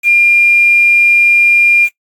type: tone with quantisation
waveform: sine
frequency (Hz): 2400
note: D7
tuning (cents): +37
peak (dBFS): -5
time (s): 0.03-1.89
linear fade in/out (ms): 50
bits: 5
effects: noise-tail reverb RT60 0.1 s tail -18 dB re dry + AAC 64 kbps